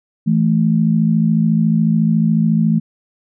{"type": "tone pair together", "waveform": "sine", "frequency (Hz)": [165, 219], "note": ["E3", "A3"], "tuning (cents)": [2, -8], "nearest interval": "perfect fourth", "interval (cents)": 490, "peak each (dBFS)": -14, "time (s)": [0.26, 2.8], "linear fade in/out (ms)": 20, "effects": []}